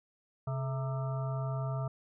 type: harmonic tone with a mistuned harmonic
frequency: 132.2 Hz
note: C3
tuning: 18 cents sharp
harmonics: 1 / 3 / 5 / 7 / 9 / 10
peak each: -32 / -48 / -41 / -48 / -46 / -49 dBFS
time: 0.47-1.88 s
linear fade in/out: 5 ms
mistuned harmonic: 3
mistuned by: +130 cents
effects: none